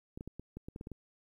clicks, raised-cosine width 3 ms, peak -30 dBFS, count 10, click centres 0.175 / 0.209 / 0.276 / 0.396 / 0.57 / 0.685 / 0.761 / 0.811 / 0.871 / 0.917 s, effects 11-bit

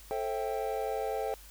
triangle chord, A minor seventh, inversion none, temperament equal with one note detuned, 440 / 532.1 / 659.3 / 784 Hz, A4 / C5 / E5 / G5, 0 / +29 / 0 / 0 cents, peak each -33 / -35 / -37 / -34 dBFS, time 0.11-1.34 s, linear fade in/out 0 ms, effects added 50 Hz sine -52 dBFS peak until 1.5 s + white hiss -54 dBFS RMS until 1.5 s

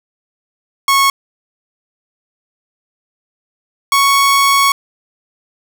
sawtooth tone pair in turn, 1100 / 1110.2 Hz, C#6 / C#6, -14 / +2 cents, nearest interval unison, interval 16 cents, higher second, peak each -5 dBFS, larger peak neither, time 0.88-1.1 / 3.92-4.72 s, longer second, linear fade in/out 2 ms, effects none

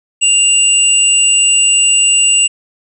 sine tone pair together, 2794 / 7903 Hz, F7 / B8, 0 / 0 cents, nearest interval octave + tritone, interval 1800 cents, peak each -10 dBFS, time 0.21-2.48 s, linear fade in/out 20 ms, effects none

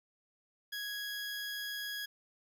20% pulse tone, 1661.2 Hz, G#6, in tune, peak -33 dBFS, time 0.72-2.06 s, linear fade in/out 10 ms, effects none

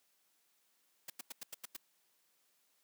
white noise bursts, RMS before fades -44 dBFS, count 7, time 1.08-1.766 s, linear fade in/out 5 ms, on 20 ms, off 91 ms, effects white hiss -75 dBFS RMS until 2.83 s + high-pass 200 Hz 12 dB/octave

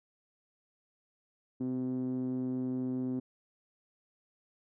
5% pulse tone with low-pass filter, 127.9 Hz, C3, 39 cents flat, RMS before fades -34 dBFS, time 1.6-3.2 s, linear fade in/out 10 ms, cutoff 280 Hz, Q 4.8, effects none

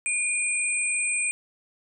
sine tone pair together, 2415 / 8123 Hz, D7 / B8, +48 / +48 cents, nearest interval octave + major sixth, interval 2100 cents, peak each -26 dBFS, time 0.06-1.31 s, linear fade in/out 0 ms, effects none

